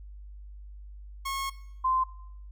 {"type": "tone pair in turn", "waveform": ["sawtooth", "sine"], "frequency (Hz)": [1089, 1037.5], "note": ["C#6", "C6"], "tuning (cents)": [-31, -15], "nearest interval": "minor second", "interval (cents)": 84, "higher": "first", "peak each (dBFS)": [-27, -23], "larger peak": "second", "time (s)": [[1.25, 1.5], [1.84, 2.04]], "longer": "first", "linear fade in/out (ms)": 10, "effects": ["noise-tail reverb RT60 0.7 s tail -17 dB re dry", "added 50 Hz sine -42 dBFS peak until 2.51 s"]}